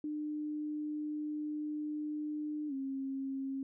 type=tone with pitch glide; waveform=sine; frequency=301 to 269.7 Hz; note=D4 to C#4; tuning=+43 to -47 cents; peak=-35 dBFS; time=0.04-3.63 s; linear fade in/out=2 ms; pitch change=-190 cents; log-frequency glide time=2.68-2.73 s; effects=none